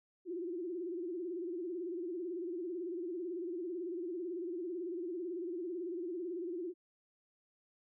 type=tone with vibrato; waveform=sine; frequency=349.2 Hz; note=F4; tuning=in tune; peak=-37 dBFS; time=0.25-6.74 s; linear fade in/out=50 ms; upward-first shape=sine; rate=18 Hz; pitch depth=120 cents each way; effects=none